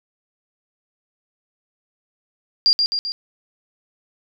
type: tone with echo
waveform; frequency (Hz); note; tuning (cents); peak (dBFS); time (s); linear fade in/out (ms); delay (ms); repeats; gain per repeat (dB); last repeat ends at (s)
sine; 4786; D8; +32; -11; 2.66-2.73; 0; 130; 3; -4; 3.12
effects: none